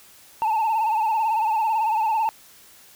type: tone with vibrato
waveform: sine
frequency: 880 Hz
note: A5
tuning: in tune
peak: -16 dBFS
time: 0.42-2.29 s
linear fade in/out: 0 ms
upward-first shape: sine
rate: 18 Hz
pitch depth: 74 cents each way
effects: tanh soft clip ceiling -18 dBFS + white hiss -50 dBFS RMS until 2.95 s